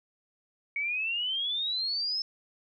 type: exponential sweep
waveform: sine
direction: up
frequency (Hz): 2226 to 5274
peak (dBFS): -28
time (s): 0.76-2.22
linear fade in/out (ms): 2
effects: none